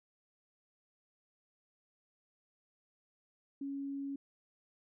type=tone; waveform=sine; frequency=277.6 Hz; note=C#4; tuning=3 cents sharp; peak=-37 dBFS; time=3.61-4.16 s; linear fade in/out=5 ms; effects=none